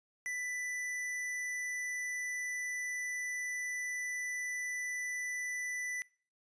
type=tone; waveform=square; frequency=1986 Hz; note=B6; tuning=9 cents sharp; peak=-36 dBFS; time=0.26-6.02 s; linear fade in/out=0 ms; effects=noise-tail reverb RT60 0.5 s tail -25 dB re dry + resampled to 22050 Hz